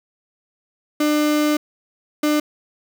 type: tone bursts at uneven times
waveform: 35% pulse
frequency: 300 Hz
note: D4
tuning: 37 cents sharp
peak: -14 dBFS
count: 2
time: 1-1.57 / 2.23-2.4 s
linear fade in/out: 5 ms
effects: none